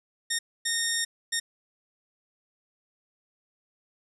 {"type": "tone bursts at uneven times", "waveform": "10% pulse", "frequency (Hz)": 1844, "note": "A#6", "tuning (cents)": -19, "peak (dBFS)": -16, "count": 3, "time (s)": [[0.3, 0.39], [0.65, 1.05], [1.32, 1.4]], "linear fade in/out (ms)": 10, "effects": ["resampled to 24000 Hz", "9-bit"]}